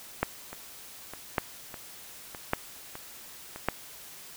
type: two click trains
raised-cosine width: 0.5 ms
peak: -9 / -24 dBFS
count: 4 / 6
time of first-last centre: 0.23-3.686 / 0.53-3.56 s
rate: 0.868 / 1.65 Hz
effects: white hiss -47 dBFS RMS until 4.36 s